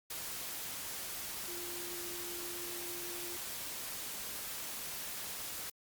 sine tone in noise, 349.2 Hz, F4, in tune, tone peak -47 dBFS, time 1.48-3.37 s, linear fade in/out 5 ms, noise white, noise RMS -42 dBFS, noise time 0.1-5.7 s, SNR -8 dB, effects Opus 48 kbps

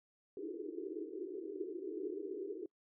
white band-pass noise, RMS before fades -43 dBFS, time 0.37-2.66 s, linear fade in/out 2 ms, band 310 to 430 Hz, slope 96 dB/octave, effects noise-tail reverb RT60 0.1 s tail -26 dB re dry

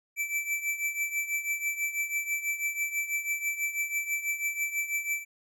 square tone with tremolo, 2324 Hz, D7, 19 cents flat, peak -26 dBFS, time 0.16-5.25 s, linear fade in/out 50 ms, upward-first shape triangle, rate 6.1 Hz, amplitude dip 80%, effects none

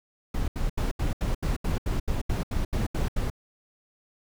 brown noise bursts, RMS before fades -26 dBFS, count 14, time 0.34-3.301 s, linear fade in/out 5 ms, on 140 ms, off 77 ms, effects none

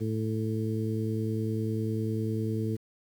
harmonic tone, 110 Hz, A2, in tune, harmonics 1 / 2 / 3 / 4, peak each -30 / -33 / -35 / -36 dBFS, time 0-2.77 s, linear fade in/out 20 ms, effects 9-bit

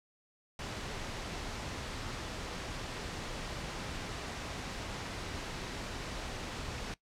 pink noise, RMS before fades -40 dBFS, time 0.59-6.94 s, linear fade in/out 2 ms, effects noise-tail reverb RT60 0.1 s tail -19 dB re dry + low-pass 6000 Hz 12 dB/octave

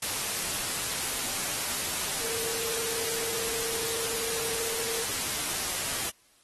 sine tone in noise, 457.4 Hz, A#4, 33 cents flat, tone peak -37 dBFS, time 2.22-5.04 s, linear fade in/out 5 ms, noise white, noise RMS -31 dBFS, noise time 0.02-6.1 s, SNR -9 dB, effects white hiss -63 dBFS RMS until 6.43 s + AAC 32 kbps

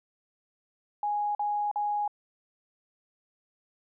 sine tone bursts, 829 Hz, G#5, 3 cents flat, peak -26 dBFS, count 3, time 1.03-2.078 s, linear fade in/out 2 ms, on 320 ms, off 44 ms, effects none

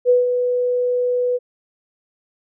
sine tone with ADSR envelope, 493.9 Hz, B4, in tune, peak -9 dBFS, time 0.05-1.39 s, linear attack 45 ms, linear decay 160 ms, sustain -7 dB, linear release 34 ms, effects none

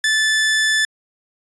sawtooth tone, 1748 Hz, A6, 12 cents flat, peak -11 dBFS, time 0.04-0.85 s, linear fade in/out 2 ms, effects resampled to 22050 Hz

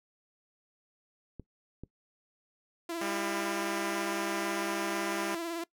clicks, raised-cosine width 3 ms, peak -29 dBFS, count 2, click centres 1.397 / 1.836 s
sawtooth tone with vibrato, 336 Hz, E4, 33 cents sharp, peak -30 dBFS, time 2.89-5.64 s, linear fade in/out 5 ms, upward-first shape sine, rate 18 Hz, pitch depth 42 cents each way
5% pulse tone, 200 Hz, G3, 35 cents sharp, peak -22 dBFS, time 3.01-5.35 s, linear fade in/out 5 ms
effects noise-tail reverb RT60 0.1 s tail -21 dB re dry

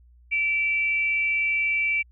sine tone pair together, 2318 / 2735 Hz, D7 / F7, -23 / -37 cents, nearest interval minor third, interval 286 cents, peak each -21 / -33 dBFS, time 0.31-2.03 s, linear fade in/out 20 ms, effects added 60 Hz sine -51 dBFS peak until 2.11 s

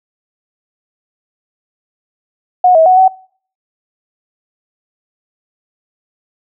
sine tone with pitch steps, 728 / 644 / 740 / 755 Hz, F#5 / E5 / F#5 / F#5, -28 / -41 / 0 / +35 cents, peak -4 dBFS, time 2.64-3.08 s, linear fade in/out 5 ms, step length 110 ms, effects noise-tail reverb RT60 0.5 s tail -23 dB re dry

